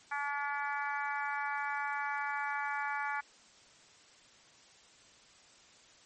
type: harmonic tone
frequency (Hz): 286.4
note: D4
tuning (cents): -43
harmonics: 3 / 4 / 5 / 6 / 7 / 8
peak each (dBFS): -37 / -41 / -39 / -40 / -45 / -44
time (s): 0.11-3.21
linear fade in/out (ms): 10
effects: white hiss -60 dBFS RMS until 6.05 s + MP3 32 kbps